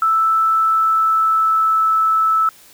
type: tone with pitch glide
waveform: sine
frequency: 1318.5 to 1310.1 Hz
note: E6 to E6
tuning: 0 to -11 cents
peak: -12 dBFS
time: 0.02-2.49 s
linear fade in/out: 2 ms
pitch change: -11 cents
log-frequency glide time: 0.44-1.86 s
effects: white hiss -46 dBFS RMS until 2.73 s